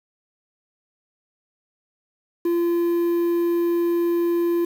triangle tone with quantisation, 343 Hz, F4, 31 cents flat, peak -16 dBFS, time 2.45-4.65 s, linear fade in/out 5 ms, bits 7, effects none

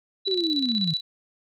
sine tone with tremolo, 3951 Hz, B7, in tune, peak -22 dBFS, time 0.25-1.01 s, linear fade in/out 20 ms, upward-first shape square, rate 16 Hz, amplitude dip 70%
sine linear sweep, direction down, 395.8 to 150 Hz, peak -24 dBFS, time 0.27-0.94 s, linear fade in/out 10 ms
effects none

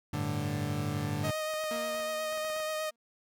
30% pulse chord, G suspended second, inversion none, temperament equal, 98 / 110 / 146.83 Hz, G2 / A2 / D3, 0 / 0 / 0 cents, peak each -34 / -34 / -31 dBFS, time 0.13-1.31 s, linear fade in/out 5 ms
sawtooth tone with vibrato, 622.3 Hz, D#5, in tune, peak -28 dBFS, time 1.23-2.91 s, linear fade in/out 20 ms, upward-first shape triangle, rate 8.3 Hz, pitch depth 20 cents each way
clicks, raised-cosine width 0.5 ms, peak -34 dBFS, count 11, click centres 1.538 / 1.639 / 1.762 / 1.947 / 2.002 / 2.326 / 2.375 / 2.448 / 2.501 / 2.564 / 2.602 s
sawtooth tone with exponential decay, 233.1 Hz, A#3, in tune, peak -33 dBFS, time 1.71-2.96 s, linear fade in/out 2 ms, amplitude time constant 270 ms
effects none

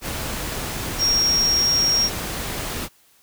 sine tone in noise, 5588 Hz, F8, in tune, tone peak -16 dBFS, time 0.98-2.1 s, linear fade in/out 50 ms, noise pink, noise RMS -28 dBFS, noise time 0.01-2.89 s, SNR +9 dB, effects white hiss -57 dBFS RMS until 3.22 s

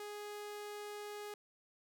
sawtooth tone, 415.3 Hz, G#4, in tune, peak -40 dBFS, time 0-1.34 s, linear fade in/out 2 ms, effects none

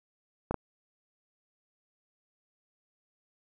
clicks, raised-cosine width 1 ms, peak -16 dBFS, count 2, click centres 0.51 / 0.543 s, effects none

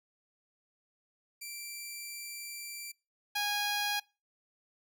10% pulse tone pair in turn, 2349 / 823.3 Hz, D7 / G#5, 0 / -15 cents, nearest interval octave + tritone, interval 1815 cents, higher first, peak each -32 / -22 dBFS, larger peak second, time 1.41-2.92 / 3.35-4 s, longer first, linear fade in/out 10 ms, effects noise-tail reverb RT60 0.3 s tail -25 dB re dry

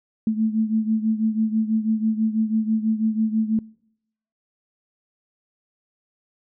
sine beating tone pair, 218.1 / 224.2 Hz, A3 / A3, -15 / +33 cents, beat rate 6.1 Hz, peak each -20 / -24 dBFS, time 0.27-3.59 s, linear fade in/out 2 ms, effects noise-tail reverb RT60 0.8 s tail -26 dB re dry

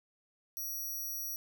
5% pulse tone, 5760 Hz, F#8, 47 cents flat, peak -31 dBFS, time 0.57-1.36 s, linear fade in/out 0 ms, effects none

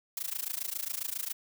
blue noise with amplitude modulation, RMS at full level -32 dBFS, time 0.17-1.33 s, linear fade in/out 2 ms, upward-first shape sine, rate 27.4 Hz, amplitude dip 95%, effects none

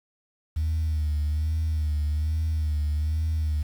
sine tone with vibrato, 77.1 Hz, D#2, 15 cents flat, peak -21 dBFS, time 0.56-3.63 s, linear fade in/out 10 ms, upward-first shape sine, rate 1.2 Hz, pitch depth 61 cents each way, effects tanh soft clip ceiling -20 dBFS + 8-bit

